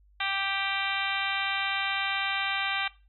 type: harmonic tone with a mistuned harmonic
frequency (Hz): 392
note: G4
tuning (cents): 0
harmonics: 2 / 3 / 4 / 5 / 6 / 7 / 8 / 9 / 10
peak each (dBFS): -35 / -36 / -34 / -36 / -34 / -37 / -36 / -37 / -42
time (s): 0.2-2.88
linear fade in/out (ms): 5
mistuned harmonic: 9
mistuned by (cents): +49
effects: noise-tail reverb RT60 0.3 s tail -18 dB re dry + added 50 Hz sine -57 dBFS peak until 3.08 s